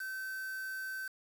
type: tone with quantisation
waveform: triangle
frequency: 1539 Hz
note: G6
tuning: 32 cents flat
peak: -36 dBFS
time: 0-1.08 s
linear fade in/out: 5 ms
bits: 8
effects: none